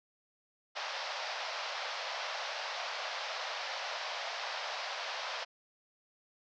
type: band-pass noise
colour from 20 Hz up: pink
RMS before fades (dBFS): -39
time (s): 0.75-5.45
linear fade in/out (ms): 20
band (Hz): 560 to 5500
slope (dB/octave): 48
effects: none